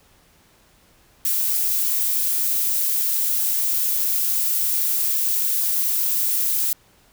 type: noise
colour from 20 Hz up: violet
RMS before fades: -21 dBFS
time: 1.25-6.73 s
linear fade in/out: 2 ms
effects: pink hiss -56 dBFS RMS until 7.12 s